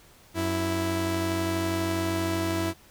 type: tone pair together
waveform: sawtooth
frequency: 92.49 / 329.6 Hz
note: F#2 / E4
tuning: 0 / 0 cents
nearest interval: octave + minor seventh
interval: 2200 cents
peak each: -26 / -23 dBFS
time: 0.34-2.74 s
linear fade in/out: 50 ms
effects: pink hiss -55 dBFS RMS until 2.9 s